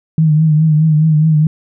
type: tone with vibrato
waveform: sine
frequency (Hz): 155.56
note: D#3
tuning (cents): 0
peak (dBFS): -7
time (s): 0.18-1.47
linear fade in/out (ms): 2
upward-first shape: triangle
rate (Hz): 4.8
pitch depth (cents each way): 63
effects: none